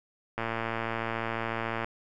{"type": "click train", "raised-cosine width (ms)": 0.5, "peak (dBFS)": -16, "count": 168, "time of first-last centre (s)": [0.38, 1.845], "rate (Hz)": 114, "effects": []}